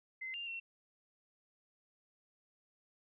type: tone with pitch steps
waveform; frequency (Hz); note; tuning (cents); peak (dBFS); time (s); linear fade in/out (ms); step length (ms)
sine; 2061 / 2794 / 2718; C7 / F7 / F7; -27 / 0 / -48; -40; 0.21-0.6; 10; 130
effects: none